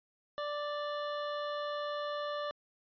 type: tone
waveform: 25% pulse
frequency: 587.3 Hz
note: D5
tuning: in tune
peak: -31 dBFS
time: 0.38-2.51 s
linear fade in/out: 0 ms
effects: resampled to 11025 Hz